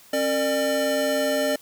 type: tone cluster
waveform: square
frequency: 270.9 / 457.3 / 598 Hz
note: C#4 / A#4 / D5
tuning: -40 / -33 / +31 cents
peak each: -28 / -31 / -23 dBFS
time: 0.13-1.56 s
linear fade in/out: 5 ms
effects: white hiss -51 dBFS RMS until 1.61 s